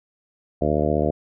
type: harmonic tone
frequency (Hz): 75.4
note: D2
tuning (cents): +46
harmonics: 1 / 2 / 3 / 4 / 5 / 6 / 7 / 8 / 9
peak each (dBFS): -27 / -27 / -27 / -27 / -27 / -27 / -27 / -27 / -27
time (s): 0.61-1.11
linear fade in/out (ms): 10
effects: none